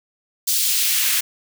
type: noise with high-pass filter sweep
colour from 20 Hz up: white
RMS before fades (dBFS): -19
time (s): 0.47-1.21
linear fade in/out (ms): 10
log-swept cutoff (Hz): 4600 to 1700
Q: 1.1
effects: none